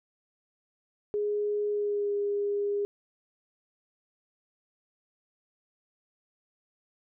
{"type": "tone with pitch glide", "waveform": "sine", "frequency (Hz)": [415.3, 407.2], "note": ["G#4", "G#4"], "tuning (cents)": [0, -34], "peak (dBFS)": -26, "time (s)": [1.14, 2.85], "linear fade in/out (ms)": 0, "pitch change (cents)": -34, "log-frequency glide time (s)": [1.7, 2.13], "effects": []}